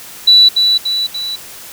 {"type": "tone with echo", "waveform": "sine", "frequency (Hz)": 3951, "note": "B7", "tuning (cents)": 0, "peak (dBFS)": -3, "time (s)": [0.27, 0.49], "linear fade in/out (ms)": 10, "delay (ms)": 290, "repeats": 3, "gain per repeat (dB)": -5, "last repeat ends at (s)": 1.36, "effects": ["white hiss -33 dBFS RMS until 1.72 s"]}